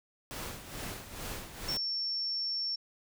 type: noise with tremolo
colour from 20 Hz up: pink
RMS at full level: -39 dBFS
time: 0.31-1.77 s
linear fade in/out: 0 ms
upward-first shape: sine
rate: 2.3 Hz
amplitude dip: 65%
type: tone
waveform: sine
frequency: 5440 Hz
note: F8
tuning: 46 cents flat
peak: -31 dBFS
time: 1.68-2.76 s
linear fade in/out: 10 ms
effects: none